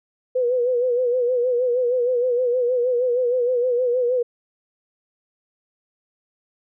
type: tone with vibrato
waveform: sine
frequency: 493.9 Hz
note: B4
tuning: in tune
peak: -17 dBFS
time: 0.35-4.23 s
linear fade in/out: 10 ms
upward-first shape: sine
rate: 6.4 Hz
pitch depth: 66 cents each way
effects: none